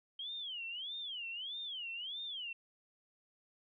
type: tone with vibrato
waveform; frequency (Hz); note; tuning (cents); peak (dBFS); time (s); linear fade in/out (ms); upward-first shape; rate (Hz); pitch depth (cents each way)
sine; 3136; G7; 0; -40; 0.19-2.53; 5; sine; 1.6; 260
effects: none